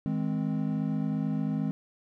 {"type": "chord", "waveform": "triangle", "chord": "Ab major", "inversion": "second", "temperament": "equal with one note detuned", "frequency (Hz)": [158.92, 207.7, 261.6], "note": ["Eb3", "Ab3", "C4"], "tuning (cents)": [37, 0, 0], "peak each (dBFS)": [-29, -29, -30], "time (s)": [0.06, 1.71], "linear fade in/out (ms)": 0, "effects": []}